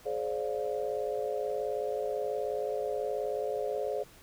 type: chord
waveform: sine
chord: D half-diminished seventh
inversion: second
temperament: just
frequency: 422.9 / 528.6 / 587.3 / 704.8 Hz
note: Ab4 / C5 / D5 / F5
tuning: +31 / +18 / 0 / +16 cents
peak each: -34 / -35 / -36 / -40 dBFS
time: 0.05-4.04 s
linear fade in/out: 20 ms
effects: pink hiss -56 dBFS RMS until 4.22 s